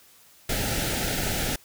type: band-stop noise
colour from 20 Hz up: pink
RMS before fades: -27 dBFS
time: 0.49-1.56 s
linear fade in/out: 5 ms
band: 890 to 1300 Hz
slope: 96 dB/octave
effects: white hiss -55 dBFS RMS until 1.64 s